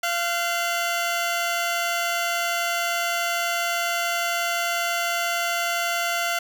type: tone pair together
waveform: 15% pulse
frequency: 689 / 1509.7 Hz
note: F5 / F#6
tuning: -24 / +34 cents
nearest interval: octave + major second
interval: 1358 cents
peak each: -17 / -24 dBFS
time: 0.03-6.39 s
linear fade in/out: 5 ms
effects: none